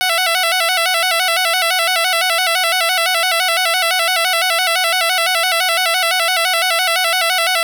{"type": "tone with vibrato", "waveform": "10% pulse", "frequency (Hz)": 704, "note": "F5", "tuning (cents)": 14, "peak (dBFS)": -5, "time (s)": [0.01, 7.63], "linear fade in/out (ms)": 0, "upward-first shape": "square", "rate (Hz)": 5.9, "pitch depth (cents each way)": 89, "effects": []}